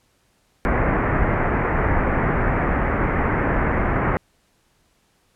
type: low-pass noise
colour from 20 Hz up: pink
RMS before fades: -20 dBFS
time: 0.65-4.17 s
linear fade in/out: 0 ms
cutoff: 2100 Hz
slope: 48 dB/octave
effects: pink hiss -63 dBFS RMS until 5.35 s + low-pass 12000 Hz 12 dB/octave